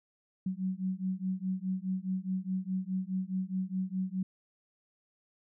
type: beating tone pair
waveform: sine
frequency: 185 / 189.8 Hz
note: F#3 / F#3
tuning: 0 / +44 cents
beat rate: 4.8 Hz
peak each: -34 / -34 dBFS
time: 0.46-4.23 s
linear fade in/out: 5 ms
effects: none